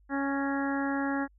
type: harmonic tone with a mistuned harmonic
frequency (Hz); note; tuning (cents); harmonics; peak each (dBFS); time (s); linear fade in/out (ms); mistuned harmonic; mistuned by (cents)
277.2; C#4; 0; 1 / 2 / 3 / 4 / 5 / 6 / 7; -29 / -38 / -36 / -41 / -39 / -37 / -43; 0.09-1.28; 50; 7; -35
effects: added 50 Hz sine -58 dBFS peak until 1.38 s